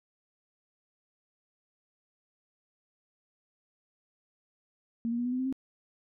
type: tone with pitch steps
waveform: sine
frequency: 231.2 / 236.6 / 242.1 / 247.8 / 253.6 / 259.5 / 265.6 Hz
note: A#3 / A#3 / B3 / B3 / B3 / C4 / C4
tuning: -14 / +26 / -34 / +6 / +46 / -14 / +26 cents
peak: -28 dBFS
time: 5.05-5.526 s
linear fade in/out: 0 ms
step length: 68 ms
effects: none